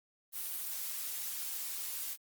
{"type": "noise", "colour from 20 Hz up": "blue", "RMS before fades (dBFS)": -39, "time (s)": [0.32, 2.17], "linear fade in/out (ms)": 50, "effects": ["Opus 32 kbps"]}